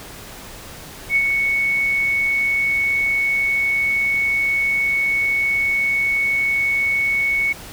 sine tone with ADSR envelope, 2217 Hz, C#7, in tune, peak -12 dBFS, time 1.09-7.53 s, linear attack 69 ms, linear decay 53 ms, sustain -4 dB, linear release 10 ms, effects pink hiss -37 dBFS RMS until 7.72 s

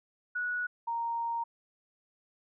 sine tone pair in turn, 1466 / 929.9 Hz, F#6 / A#5, -16 / -5 cents, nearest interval minor sixth, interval 789 cents, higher first, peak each -30 / -30 dBFS, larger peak neither, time 0.35-0.67 / 0.87-1.44 s, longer second, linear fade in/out 10 ms, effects none

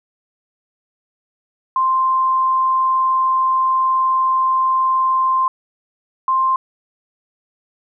sine tone pair in turn, 1046.5 / 1050.9 Hz, C6 / C6, 0 / +7 cents, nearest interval unison, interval 7 cents, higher second, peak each -13 dBFS, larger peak neither, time 1.76-5.48 / 6.28-6.56 s, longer first, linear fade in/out 2 ms, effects none

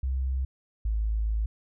sine tone pair in turn, 65.41 / 53.95 Hz, C2 / A1, 0 / -33 cents, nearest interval minor third, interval 333 cents, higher first, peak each -25 / -24 dBFS, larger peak second, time 0.03-0.45 / 0.85-1.46 s, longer second, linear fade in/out 5 ms, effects none

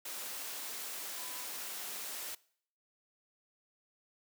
sine tone in noise, 1000 Hz, B5, 21 cents sharp, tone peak -53 dBFS, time 1.17-1.45 s, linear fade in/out 5 ms, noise white, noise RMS -42 dBFS, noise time 0.05-2.35 s, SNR -14 dB, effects noise-tail reverb RT60 0.6 s tail -22 dB re dry + high-pass 300 Hz 12 dB/octave

